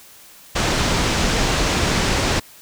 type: low-pass noise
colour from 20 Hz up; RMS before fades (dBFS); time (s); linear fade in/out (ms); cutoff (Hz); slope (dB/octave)
pink; -19; 0.55-2.4; 10; 7400; 24
effects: white hiss -45 dBFS RMS until 2.61 s